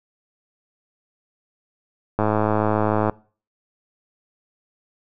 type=click train; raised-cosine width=1 ms; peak=-6 dBFS; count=98; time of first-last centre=2.19-3.097 s; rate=107 Hz; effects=noise-tail reverb RT60 0.4 s tail -22 dB re dry